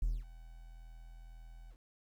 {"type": "tone with ADSR envelope", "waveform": "triangle", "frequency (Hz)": 41, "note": "E1", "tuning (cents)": -9, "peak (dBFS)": -25, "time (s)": [0.02, 1.77], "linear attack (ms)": 6, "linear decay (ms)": 210, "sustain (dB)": -22, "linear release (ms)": 66, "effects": ["tanh soft clip ceiling -24 dBFS", "11-bit"]}